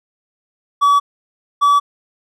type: tone pair in turn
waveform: triangle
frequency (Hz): 1141 / 1146.6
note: C#6 / D6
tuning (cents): +50 / -42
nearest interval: unison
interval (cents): 8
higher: second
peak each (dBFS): -7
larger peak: neither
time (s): 0.81-1 / 1.61-1.8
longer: neither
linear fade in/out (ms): 20
effects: none